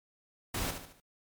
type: noise with echo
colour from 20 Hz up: pink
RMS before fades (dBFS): -34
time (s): 0.54-0.71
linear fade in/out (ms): 5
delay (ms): 73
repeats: 4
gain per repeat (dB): -7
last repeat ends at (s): 1.002
effects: MP3 96 kbps